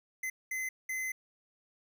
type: tone bursts at uneven times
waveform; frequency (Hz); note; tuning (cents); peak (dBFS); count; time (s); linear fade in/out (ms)
square; 2047; C7; -38; -34; 3; 0.23-0.3 / 0.51-0.69 / 0.89-1.12; 5
effects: none